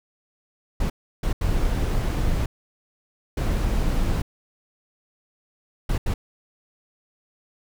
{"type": "noise bursts at uneven times", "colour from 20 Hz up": "brown", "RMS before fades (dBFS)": -22, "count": 6, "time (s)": [[0.8, 0.9], [1.23, 1.33], [1.41, 2.46], [3.37, 4.22], [5.89, 5.98], [6.06, 6.14]], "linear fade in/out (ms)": 5, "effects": []}